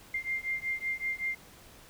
sine beating tone pair, 2100 / 2105.3 Hz, C7 / C7, +6 / +10 cents, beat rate 5.3 Hz, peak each -34 / -34 dBFS, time 0.14-1.35 s, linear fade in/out 5 ms, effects pink hiss -54 dBFS RMS until 1.89 s

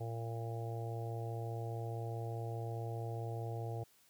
harmonic tone, 115.2 Hz, A#2, 20 cents flat, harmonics 1 / 3 / 4 / 5 / 6 / 7, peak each -39 / -50 / -47 / -53 / -49 / -51 dBFS, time 0-3.84 s, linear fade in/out 10 ms, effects white hiss -68 dBFS RMS until 4.09 s

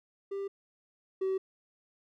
triangle tone pair in turn, 395.2 / 381.2 Hz, G4 / G4, +14 / -48 cents, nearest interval minor second, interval 62 cents, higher first, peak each -31 / -25 dBFS, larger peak second, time 0.31-0.48 / 1.21-1.38 s, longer neither, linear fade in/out 10 ms, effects tanh soft clip ceiling -23 dBFS

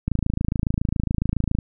click train, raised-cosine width 5 ms, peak -9 dBFS, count 42, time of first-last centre 0.08-1.587 s, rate 27.2 Hz, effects none

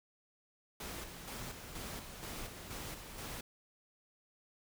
pink noise with tremolo, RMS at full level -44 dBFS, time 0.8-3.41 s, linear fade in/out 5 ms, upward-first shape square, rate 2.1 Hz, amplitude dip 45%, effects none

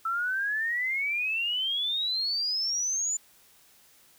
sine exponential sweep, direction up, 1315 to 7110 Hz, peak -26 dBFS, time 0.05-3.17 s, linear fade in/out 5 ms, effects white hiss -59 dBFS RMS until 4.18 s

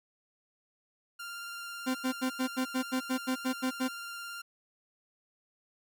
sawtooth tone with vibrato, 1392 Hz, F6, 6 cents flat, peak -36 dBFS, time 1.19-4.42 s, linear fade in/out 10 ms, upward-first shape square, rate 18 Hz, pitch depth 10 cents each way
40% pulse tone bursts, 258.2 Hz, C4, 23 cents flat, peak -27 dBFS, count 12, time 1.86-3.886 s, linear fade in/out 20 ms, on 90 ms, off 86 ms
effects none

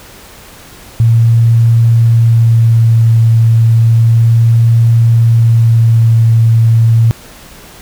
sine tone with vibrato, 114.7 Hz, A#2, 28 cents flat, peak -4 dBFS, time 1-7.11 s, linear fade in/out 0 ms, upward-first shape sine, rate 0.32 Hz, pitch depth 13 cents each way, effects pink hiss -35 dBFS RMS until 7.81 s

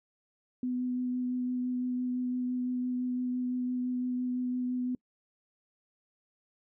sine tone with vibrato, 250 Hz, B3, 21 cents sharp, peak -29 dBFS, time 0.63-4.95 s, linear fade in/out 2 ms, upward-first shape sine, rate 5.9 Hz, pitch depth 10 cents each way, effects noise-tail reverb RT60 0.1 s tail -26 dB re dry

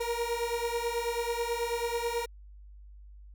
30% pulse beating tone pair, 466.2 / 475.4 Hz, A#4 / A#4, 0 / +34 cents, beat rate 9.2 Hz, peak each -30 dBFS, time 0-2.26 s, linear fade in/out 10 ms, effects added 50 Hz sine -47 dBFS peak until 3.34 s

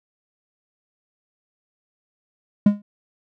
triangle tone with exponential decay, 205.3 Hz, G#3, 20 cents flat, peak -5 dBFS, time 2.66-2.82 s, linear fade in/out 5 ms, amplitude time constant 33 ms, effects none

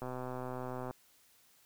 click train, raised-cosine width 1 ms, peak -27 dBFS, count 114, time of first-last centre 0.02-0.91 s, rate 127 Hz, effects white hiss -66 dBFS RMS until 1.65 s

